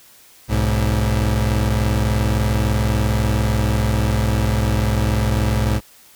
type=tone pair together; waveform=30% pulse; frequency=63.6 / 106.96 Hz; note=C2 / A2; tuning=-48 / -49 cents; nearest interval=major sixth; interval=899 cents; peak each=-16 dBFS; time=0.48-5.81 s; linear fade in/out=50 ms; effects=white hiss -48 dBFS RMS until 6.15 s